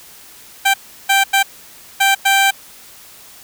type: tone bursts at uneven times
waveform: 15% pulse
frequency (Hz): 784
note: G5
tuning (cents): 0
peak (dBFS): -4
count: 5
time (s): 0.65-0.74 / 1.09-1.24 / 1.33-1.43 / 2-2.15 / 2.25-2.51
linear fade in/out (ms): 10
effects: white hiss -41 dBFS RMS until 3.43 s